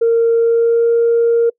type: tone with pitch glide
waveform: sine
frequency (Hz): 461.3 to 465.9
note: A#4 to A#4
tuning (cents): -18 to -1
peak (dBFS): -8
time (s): 0.01-1.5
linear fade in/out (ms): 10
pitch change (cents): +17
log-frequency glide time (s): 0.35-0.9
effects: noise-tail reverb RT60 0.1 s tail -25 dB re dry + tanh soft clip ceiling -6 dBFS